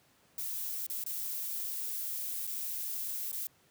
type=noise with dropouts; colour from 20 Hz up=violet; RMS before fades=-37 dBFS; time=0.38-3.47 s; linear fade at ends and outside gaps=1 ms; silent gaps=0.866-0.899 / 1.039-1.063 / 2.469-2.474 / 3.316-3.328 s; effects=pink hiss -66 dBFS RMS until 3.7 s + high-pass 100 Hz 12 dB/octave